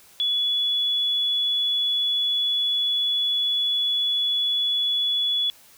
sine tone, 3407 Hz, G#7, 44 cents sharp, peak -20 dBFS, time 0.2-5.5 s, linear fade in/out 0 ms, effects white hiss -52 dBFS RMS until 5.77 s

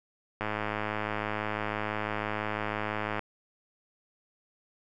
click train, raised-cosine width 0.5 ms, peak -16 dBFS, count 296, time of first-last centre 0.41-3.193 s, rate 106 Hz, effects none

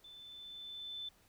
sine tone with level ramp, 3523 Hz, A7, 1 cent sharp, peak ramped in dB -52 to -40 dBFS, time 0.04-1.09 s, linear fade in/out 5 ms, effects pink hiss -68 dBFS RMS until 1.28 s

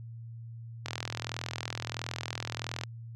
click train, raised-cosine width 0.2 ms, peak -16 dBFS, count 83, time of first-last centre 0.86-2.836 s, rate 41.5 Hz, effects added 115 Hz sine -41 dBFS peak until 3.15 s

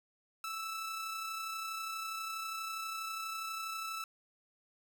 sawtooth tone with amplitude modulation, 1317 Hz, E6, 2 cents flat, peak -33 dBFS, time 0.44-4.04 s, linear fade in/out 2 ms, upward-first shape sine, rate 32.3 Hz, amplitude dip 30%, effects none

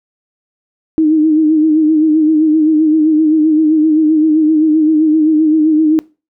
sine tone with vibrato, 311.1 Hz, D#4, in tune, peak -7 dBFS, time 0.98-5.99 s, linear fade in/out 0 ms, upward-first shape sine, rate 7.7 Hz, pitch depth 51 cents each way, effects noise-tail reverb RT60 0.3 s tail -22 dB re dry

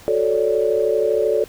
sine chord, D major seventh, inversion first, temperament equal, 370 / 440 / 554.4 / 587.3 Hz, F#4 / A4 / C#5 / D5, 0 / 0 / 0 / 0 cents, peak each -24 / -18 / -23 / -22 dBFS, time 0.08-1.44 s, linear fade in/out 0 ms, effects pink hiss -44 dBFS RMS until 1.48 s

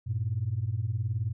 sine beating tone pair, 98 / 117 Hz, G2 / A#2, 0 / +7 cents, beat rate 19 Hz, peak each -30 / -29 dBFS, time 0.06-1.33 s, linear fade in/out 20 ms, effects tanh soft clip ceiling -20 dBFS

